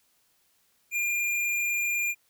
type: tone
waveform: square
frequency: 2404 Hz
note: D7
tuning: 40 cents sharp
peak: -26 dBFS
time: 0.91-2.15 s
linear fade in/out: 50 ms
effects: white hiss -68 dBFS RMS until 2.29 s